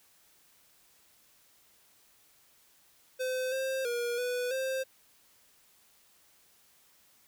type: tone with pitch steps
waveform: square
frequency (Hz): 513 / 529 / 477.6 / 493.7 / 527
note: C5 / C5 / A#4 / B4 / C5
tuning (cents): -34 / +19 / +42 / -1 / +12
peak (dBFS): -31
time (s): 3.19-4.84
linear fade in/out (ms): 20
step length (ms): 330
effects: white hiss -64 dBFS RMS until 7.27 s